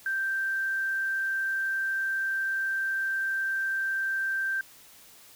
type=tone; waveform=sine; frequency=1568 Hz; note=G6; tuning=in tune; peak=-26 dBFS; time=0.06-4.61 s; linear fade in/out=2 ms; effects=white hiss -53 dBFS RMS until 5.35 s